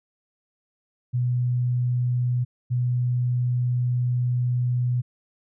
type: tone pair in turn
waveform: sine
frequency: 123.47 / 123.47 Hz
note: B2 / B2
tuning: 0 / 0 cents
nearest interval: unison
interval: 0 cents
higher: neither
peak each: -20 dBFS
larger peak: neither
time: 1.13-2.45 / 2.7-5.02 s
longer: second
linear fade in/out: 20 ms
effects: none